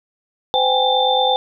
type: tone cluster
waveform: sine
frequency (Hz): 512 / 777 / 826 / 3562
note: C5 / G5 / G#5 / A7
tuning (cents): -38 / -16 / -10 / +21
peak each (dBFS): -19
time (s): 0.54-1.36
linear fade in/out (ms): 0
effects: none